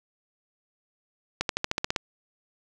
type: accelerating click train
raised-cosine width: 0.2 ms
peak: -8 dBFS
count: 9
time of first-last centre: 1.41-1.962 s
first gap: 82 ms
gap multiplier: 0.95
effects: none